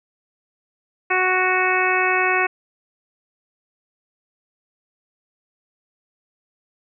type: harmonic tone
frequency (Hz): 369.8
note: F#4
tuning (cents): -1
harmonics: 1 / 2 / 3 / 4 / 5 / 6 / 7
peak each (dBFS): -24 / -24 / -24 / -24 / -24 / -24 / -24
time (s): 1.1-2.47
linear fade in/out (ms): 10
effects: none